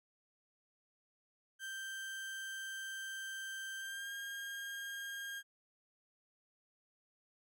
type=tone with pitch glide; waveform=35% pulse; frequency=1568 to 1614.9 Hz; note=G6 to G#6; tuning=0 to -49 cents; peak=-40 dBFS; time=1.59-5.43 s; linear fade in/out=50 ms; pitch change=+51 cents; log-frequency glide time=3.78-4.12 s; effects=none